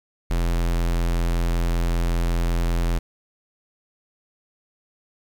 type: tone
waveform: square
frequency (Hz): 42.62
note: F1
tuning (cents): -41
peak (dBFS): -20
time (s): 0.3-2.99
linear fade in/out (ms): 10
effects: 9-bit